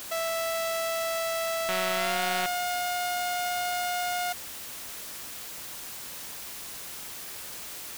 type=tone with pitch glide; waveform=sawtooth; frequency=659.3 to 714.8 Hz; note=E5 to F5; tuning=0 to +40 cents; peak=-24 dBFS; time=0.11-4.33 s; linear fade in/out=10 ms; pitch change=+140 cents; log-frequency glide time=1.92-2.2 s
type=click train; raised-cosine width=0.3 ms; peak=-15 dBFS; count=143; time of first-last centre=1.69-2.458 s; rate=185 Hz
effects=white hiss -40 dBFS RMS until 7.97 s